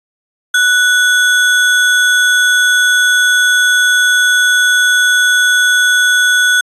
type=tone with sample-and-hold; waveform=sine; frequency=1480 Hz; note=F#6; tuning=in tune; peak=-7 dBFS; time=0.54-6.61 s; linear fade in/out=5 ms; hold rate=4900 Hz; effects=resampled to 24000 Hz